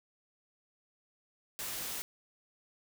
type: noise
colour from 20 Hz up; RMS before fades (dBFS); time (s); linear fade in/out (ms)
white; -39; 1.59-2.02; 0
effects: none